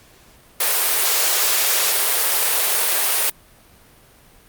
white high-pass noise, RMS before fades -18 dBFS, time 0.6-3.3 s, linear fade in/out 5 ms, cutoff 370 Hz, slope 48 dB/octave, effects pink hiss -50 dBFS RMS until 4.48 s + Opus 48 kbps

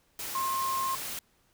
sine tone in noise, 1063 Hz, C6, 27 cents sharp, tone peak -28 dBFS, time 0.35-0.95 s, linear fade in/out 2 ms, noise white, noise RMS -37 dBFS, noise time 0.19-1.19 s, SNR +6 dB, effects pink hiss -68 dBFS RMS until 1.53 s

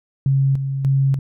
sine tone with tremolo, 136.2 Hz, C#3, 30 cents flat, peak -13 dBFS, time 0.26-1.19 s, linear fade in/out 2 ms, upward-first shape square, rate 1.7 Hz, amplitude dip 55%, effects none

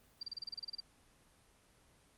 sine tone bursts, 4699 Hz, D8, in tune, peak -39 dBFS, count 12, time 0.21-0.803 s, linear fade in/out 5 ms, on 21 ms, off 31 ms, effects pink hiss -67 dBFS RMS until 2.17 s + Opus 24 kbps

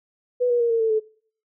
sine tone with pitch steps, 493.9 / 481.5 / 469.4 / 457.6 / 446.2 / 435 Hz, B4 / B4 / A#4 / A#4 / A4 / A4, 0 / -44 / +12 / -32 / +24 / -20 cents, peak -17 dBFS, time 0.4-1 s, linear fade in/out 20 ms, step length 100 ms, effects noise-tail reverb RT60 0.5 s tail -22 dB re dry

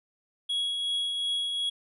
triangle tone with tremolo, 3329 Hz, G#7, 3 cents sharp, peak -24 dBFS, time 0.49-1.7 s, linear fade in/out 10 ms, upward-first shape triangle, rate 2.7 Hz, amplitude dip 35%, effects resampled to 32000 Hz

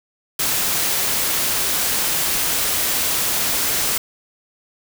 white noise, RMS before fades -20 dBFS, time 0.39-3.98 s, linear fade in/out 5 ms, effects none

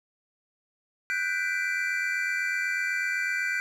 triangle chord, G major seventh, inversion third, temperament equal with one note detuned, 1480 / 1568 / 1991.6 / 2349 Hz, F#6 / G6 / B6 / D7, 0 / 0 / +14 / 0 cents, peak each -30 dBFS, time 1.1-3.6 s, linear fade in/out 0 ms, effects none

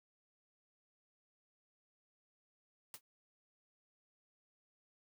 white noise with exponential decay, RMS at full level -43 dBFS, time 2.94-3.01 s, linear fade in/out 2 ms, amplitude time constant 15 ms, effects none

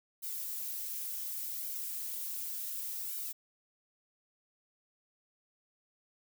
violet noise with flanger, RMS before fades -39 dBFS, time 0.22-3.33 s, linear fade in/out 20 ms, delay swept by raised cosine 1.3 to 5.6 ms, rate 0.68 Hz, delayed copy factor +0.85, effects none

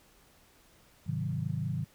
sine chord, Ab dominant seventh, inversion none, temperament equal, 103.83 / 130.81 / 155.56 / 185 Hz, Ab2 / C3 / Eb3 / Gb3, 0 / 0 / 0 / 0 cents, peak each -37 / -35 / -34 / -39 dBFS, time 1.06-1.85 s, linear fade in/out 20 ms, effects pink hiss -62 dBFS RMS until 1.94 s

